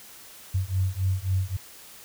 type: beating tone pair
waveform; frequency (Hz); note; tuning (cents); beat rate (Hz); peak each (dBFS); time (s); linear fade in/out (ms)
sine; 92.5 / 96.2; F#2 / G2; 0 / -32; 3.7; -26; 0.54-1.57; 10
effects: white hiss -47 dBFS RMS until 2.04 s